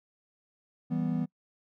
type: chord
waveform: triangle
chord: E minor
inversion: none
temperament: equal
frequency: 164.81 / 196 / 246.9 Hz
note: E3 / G3 / B3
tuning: 0 / 0 / 0 cents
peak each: -29 / -32 / -29 dBFS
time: 0.9-1.26 s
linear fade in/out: 20 ms
effects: noise-tail reverb RT60 0.1 s tail -24 dB re dry